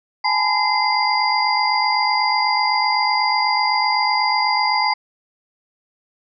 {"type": "tone cluster", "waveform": "sine", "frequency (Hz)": [829, 877, 1004, 2071, 4809], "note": ["G#5", "A5", "B5", "C7", "D8"], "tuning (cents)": [-3, -6, 28, -18, 40], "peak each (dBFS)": -22, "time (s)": [0.24, 4.94], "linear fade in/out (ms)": 10, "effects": []}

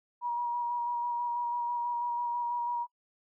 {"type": "tone with vibrato", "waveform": "sine", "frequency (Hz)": 957, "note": "A#5", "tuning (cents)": 45, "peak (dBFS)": -29, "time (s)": [0.21, 2.87], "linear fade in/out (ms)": 50, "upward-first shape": "square", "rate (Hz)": 6.1, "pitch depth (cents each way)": 13, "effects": ["noise-tail reverb RT60 0.1 s tail -25 dB re dry"]}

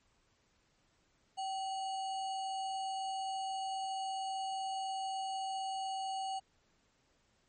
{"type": "tone with sample-and-hold", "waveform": "sine", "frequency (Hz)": 768, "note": "G5", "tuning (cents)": -36, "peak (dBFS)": -35, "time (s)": [1.37, 6.4], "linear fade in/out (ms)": 20, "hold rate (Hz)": 3675, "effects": ["pink hiss -73 dBFS RMS until 7.48 s", "MP3 32 kbps"]}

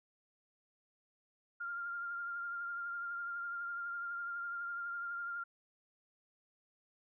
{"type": "tone with vibrato", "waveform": "sine", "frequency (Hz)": 1396.9, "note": "F6", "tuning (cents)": 0, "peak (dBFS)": -38, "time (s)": [1.6, 5.44], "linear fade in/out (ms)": 10, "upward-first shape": "triangle", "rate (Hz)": 12, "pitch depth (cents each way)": 27, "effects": []}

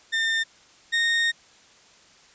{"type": "tone pair in turn", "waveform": "30% pulse", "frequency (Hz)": [1807, 1849.2], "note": ["A6", "A#6"], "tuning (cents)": [46, -14], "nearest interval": "unison", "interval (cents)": 40, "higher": "second", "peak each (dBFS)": [-19, -17], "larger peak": "second", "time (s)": [[0.12, 0.44], [0.92, 1.32]], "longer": "second", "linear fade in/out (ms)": 20, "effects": ["white hiss -54 dBFS RMS until 2.34 s", "resampled to 16000 Hz"]}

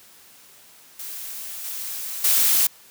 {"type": "noise with level steps", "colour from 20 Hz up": "blue", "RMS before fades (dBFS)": [-34, -31, -18], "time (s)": [0.99, 2.67], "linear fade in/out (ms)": 5, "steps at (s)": [1.64, 2.24], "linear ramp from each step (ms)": 5, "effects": ["white hiss -50 dBFS RMS until 2.9 s", "high-pass 80 Hz 12 dB/octave"]}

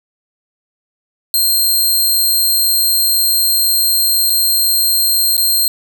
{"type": "tone with dropouts", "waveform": "10% pulse", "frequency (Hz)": 4186, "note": "C8", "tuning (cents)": 0, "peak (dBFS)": -4, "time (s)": [1.34, 5.68], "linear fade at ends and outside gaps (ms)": 1, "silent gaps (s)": [[4.298, 4.302], [5.368, 5.378]], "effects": []}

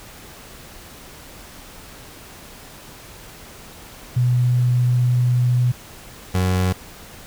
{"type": "tone pair in turn", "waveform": ["sine", "30% pulse"], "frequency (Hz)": [123.47, 92.18], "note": ["B2", "F#2"], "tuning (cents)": [0, -6], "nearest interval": "perfect fourth", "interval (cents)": 506, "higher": "first", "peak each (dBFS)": -14, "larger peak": "neither", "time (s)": [[4.16, 5.72], [6.34, 6.73]], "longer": "first", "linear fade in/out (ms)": 10, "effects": ["pink hiss -41 dBFS RMS until 7.26 s"]}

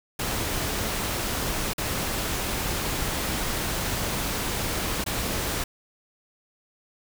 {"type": "noise with dropouts", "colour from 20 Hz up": "pink", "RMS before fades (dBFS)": -28, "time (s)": [0.19, 5.64], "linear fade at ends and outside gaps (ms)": 5, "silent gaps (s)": [[1.735, 1.78], [5.041, 5.062]], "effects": []}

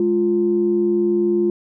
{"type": "tone pair together", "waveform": "sine", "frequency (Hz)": [208.3, 349.2], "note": ["G#3", "F4"], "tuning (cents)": [5, 0], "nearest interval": "major sixth", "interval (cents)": 895, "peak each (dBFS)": [-21, -15], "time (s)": [0, 1.5], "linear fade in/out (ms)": 2, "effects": ["tanh soft clip ceiling -7 dBFS"]}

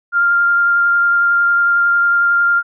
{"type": "tone with vibrato", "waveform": "sine", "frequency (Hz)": 1396.9, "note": "F6", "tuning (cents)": 0, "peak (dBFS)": -10, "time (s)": [0.12, 2.63], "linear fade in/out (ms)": 50, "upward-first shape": "sine", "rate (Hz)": 11, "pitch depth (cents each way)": 9, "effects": []}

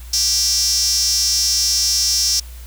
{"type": "tone with high-pass filter", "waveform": "sawtooth", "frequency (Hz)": 392, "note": "G4", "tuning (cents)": 0, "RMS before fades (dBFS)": -17, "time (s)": [0.13, 2.4], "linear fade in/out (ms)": 5, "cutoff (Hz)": 5500, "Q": 8.1, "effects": ["added 60 Hz sine -32 dBFS peak until 2.66 s", "white hiss -44 dBFS RMS until 2.66 s"]}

